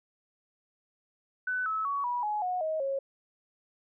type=tone with pitch steps; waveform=sine; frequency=1500 / 1298.3 / 1123.7 / 972.6 / 841.8 / 728.6 / 630.7 / 545.9 Hz; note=F#6 / E6 / C#6 / B5 / G#5 / F#5 / D#5 / C#5; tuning=+23 / -27 / +23 / -27 / +23 / -27 / +23 / -27 cents; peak=-28 dBFS; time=1.47-2.99 s; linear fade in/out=5 ms; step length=190 ms; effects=none